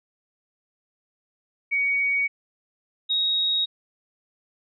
sine tone pair in turn, 2246 / 3777 Hz, C#7 / A#7, +22 / +22 cents, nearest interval major sixth, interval 900 cents, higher second, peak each -20 dBFS, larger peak neither, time 1.71-2.28 / 3.09-3.66 s, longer neither, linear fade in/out 20 ms, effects none

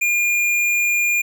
triangle tone with hard clipping, 2414 Hz, D7, 47 cents sharp, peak -17 dBFS, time 0.01-1.22 s, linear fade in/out 10 ms, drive 17 dB, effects none

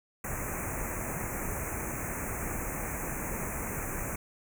pink band-stop noise, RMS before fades -35 dBFS, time 0.24-4.16 s, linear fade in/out 5 ms, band 2500 to 6200 Hz, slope 96 dB/octave, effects none

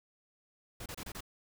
pink noise bursts, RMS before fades -43 dBFS, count 5, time 0.8-1.207 s, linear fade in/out 5 ms, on 59 ms, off 28 ms, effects none

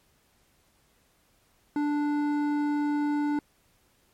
triangle tone with hard clipping, 293.7 Hz, D4, in tune, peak -26 dBFS, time 1.76-3.39 s, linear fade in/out 2 ms, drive 14 dB, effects pink hiss -66 dBFS RMS until 4.13 s + MP3 64 kbps

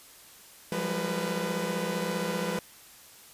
sawtooth tone cluster, 173.1 / 188.4 / 203.6 / 461.3 / 497.8 Hz, F3 / F#3 / G#3 / A#4 / B4, -15 / +32 / -34 / -18 / +14 cents, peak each -30 / -35 / -31 / -37 / -29 dBFS, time 0.72-2.59 s, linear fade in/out 2 ms, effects white hiss -52 dBFS RMS until 3.33 s + resampled to 32000 Hz

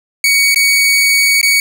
sawtooth tone with dropouts, 2244 Hz, C#7, 21 cents sharp, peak -5 dBFS, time 0.24-1.6 s, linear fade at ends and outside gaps 2 ms, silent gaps 0.545-0.559 / 1.414-1.429 s, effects none

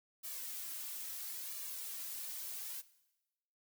blue noise with flanger, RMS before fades -44 dBFS, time 0.23-2.82 s, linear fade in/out 20 ms, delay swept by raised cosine 1.7 to 3.4 ms, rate 0.74 Hz, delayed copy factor +0.7, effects noise-tail reverb RT60 1.0 s tail -18 dB re dry

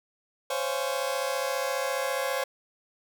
sawtooth chord, Db major seventh, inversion third, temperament just, 519.7 / 554.4 / 693 / 831.5 Hz, C5 / Db5 / F5 / Ab5, -12 / 0 / -14 / +2 cents, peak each -27 / -27 / -33 / -33 dBFS, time 0.5-2.44 s, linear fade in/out 5 ms, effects none

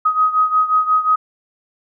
sine beating tone pair, 1257 / 1262.6 Hz, D#6 / D#6, +17 / +25 cents, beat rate 5.6 Hz, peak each -14 / -18 dBFS, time 0.05-1.16 s, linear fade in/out 10 ms, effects none

